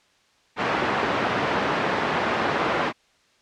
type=band-pass noise; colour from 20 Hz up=white; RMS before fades=-24 dBFS; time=0.56-2.93 s; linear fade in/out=50 ms; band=140 to 1400 Hz; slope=12 dB/octave; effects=white hiss -61 dBFS RMS until 3.41 s + low-pass 5000 Hz 12 dB/octave